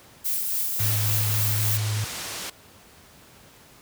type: noise with tremolo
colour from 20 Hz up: violet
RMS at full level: -25 dBFS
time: 0.24-1.78 s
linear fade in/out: 20 ms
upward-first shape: sine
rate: 3.6 Hz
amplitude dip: 30%
type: low-pass noise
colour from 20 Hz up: white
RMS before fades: -34 dBFS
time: 0.79-2.5 s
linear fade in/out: 5 ms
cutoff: 8000 Hz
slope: 12 dB/octave
type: tone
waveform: sine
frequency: 106.4 Hz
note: G#2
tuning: 42 cents sharp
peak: -23 dBFS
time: 0.8-2.04 s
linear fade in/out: 0 ms
effects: pink hiss -51 dBFS RMS until 3.81 s + high-pass 60 Hz 12 dB/octave